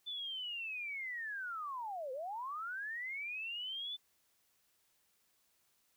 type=linear two-way sweep; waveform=sine; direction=down then up; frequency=3528 to 496.3 to 3528 Hz; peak=-39 dBFS; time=0.06-3.97 s; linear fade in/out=20 ms; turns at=2.12 s; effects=white hiss -75 dBFS RMS until 5.96 s